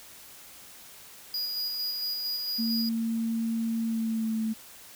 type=tone with tremolo; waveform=square; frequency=4895 Hz; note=D#8; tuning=29 cents flat; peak=-29 dBFS; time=1.34-2.89 s; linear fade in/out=2 ms; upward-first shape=square; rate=4.4 Hz; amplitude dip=25%
type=tone with pitch glide; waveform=sine; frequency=227.3 to 221.1 Hz; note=A#3 to A3; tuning=-43 to +9 cents; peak=-26 dBFS; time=2.58-4.54 s; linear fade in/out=20 ms; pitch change=-48 cents; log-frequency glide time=3.8-4.38 s
effects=white hiss -49 dBFS RMS until 4.95 s